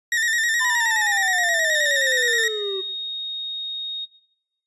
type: tone with vibrato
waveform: 40% pulse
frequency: 1842 Hz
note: A#6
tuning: 21 cents flat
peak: -18 dBFS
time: 0.12-2.48 s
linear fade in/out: 2 ms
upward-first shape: square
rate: 9.5 Hz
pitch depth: 50 cents each way
type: exponential sweep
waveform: triangle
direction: down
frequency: 1026 to 376.8 Hz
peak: -24 dBFS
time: 0.6-2.82 s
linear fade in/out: 20 ms
type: tone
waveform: sine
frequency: 3729 Hz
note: A#7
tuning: in tune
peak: -26 dBFS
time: 1.7-4.06 s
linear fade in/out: 20 ms
effects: noise-tail reverb RT60 0.9 s tail -19 dB re dry + resampled to 24000 Hz